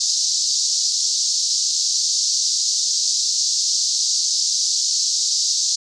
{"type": "band-pass noise", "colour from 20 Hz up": "pink", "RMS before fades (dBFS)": -20, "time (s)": [0, 5.76], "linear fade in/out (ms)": 10, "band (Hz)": [4400, 6900], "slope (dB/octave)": 48, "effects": []}